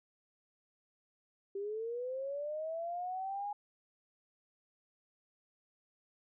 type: linear sweep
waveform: sine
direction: up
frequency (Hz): 389.5 to 830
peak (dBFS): -36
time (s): 1.55-3.53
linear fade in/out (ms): 5
effects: none